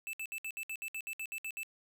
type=tone bursts; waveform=square; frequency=2633 Hz; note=E7; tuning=3 cents flat; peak=-38 dBFS; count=13; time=0.07-1.632 s; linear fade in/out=0 ms; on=62 ms; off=63 ms; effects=none